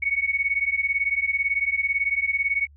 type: beating tone pair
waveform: sine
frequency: 2215 / 2233 Hz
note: C#7 / C#7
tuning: -2 / +12 cents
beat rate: 18 Hz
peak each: -24 dBFS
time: 0.02-2.67 s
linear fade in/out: 10 ms
effects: added 72 Hz sine -48 dBFS peak until 2.76 s